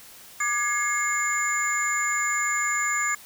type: tone cluster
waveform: sine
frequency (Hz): 1191 / 1673 / 2153 / 7100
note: D6 / G#6 / C7 / A8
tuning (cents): +24 / +12 / +49 / +15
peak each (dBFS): -28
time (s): 0.4-3.15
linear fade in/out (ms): 5
effects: white hiss -47 dBFS RMS until 3.25 s